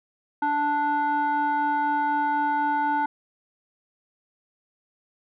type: tone with frequency modulation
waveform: sine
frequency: 880 Hz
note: A5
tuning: in tune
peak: -20 dBFS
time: 0.42-3.06 s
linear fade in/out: 5 ms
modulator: 588 Hz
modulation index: 0.69
effects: tanh soft clip ceiling -16 dBFS